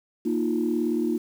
sine chord, Bb suspended fourth, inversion none, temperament just, 233.1 / 310.8 / 349.6 Hz, Bb3 / Eb4 / F4, 0 / -2 / +2 cents, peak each -26 dBFS, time 0.25-1.18 s, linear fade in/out 10 ms, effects tanh soft clip ceiling -13 dBFS + 8-bit

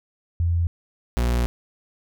sine / 40% pulse tone pair in turn, 85.2 / 59.9 Hz, F2 / A#1, -42 / +48 cents, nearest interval tritone, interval 610 cents, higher first, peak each -18 dBFS, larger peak neither, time 0.4-0.67 / 1.17-1.46 s, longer second, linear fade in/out 0 ms, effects none

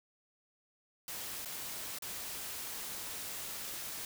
white noise with dropouts, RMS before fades -42 dBFS, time 1.08-4.05 s, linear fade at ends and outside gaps 1 ms, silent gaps 1.449-1.457 / 1.986-2.022 s, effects none

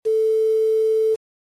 sine tone with quantisation, 440 Hz, A4, in tune, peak -15 dBFS, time 0.05-1.16 s, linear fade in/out 20 ms, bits 7, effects AAC 32 kbps

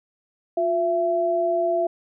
sine tone pair together, 355.3 / 670 Hz, F4 / E5, +30 / +28 cents, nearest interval major seventh, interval 1098 cents, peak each -25 / -20 dBFS, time 0.57-1.87 s, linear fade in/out 5 ms, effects none

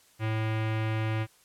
square tone with low-pass filter, 110 Hz, A2, in tune, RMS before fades -29 dBFS, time 0.19-1.27 s, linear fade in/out 50 ms, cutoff 2500 Hz, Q 2.1, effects white hiss -61 dBFS RMS until 1.44 s + low-pass 12000 Hz 12 dB/octave

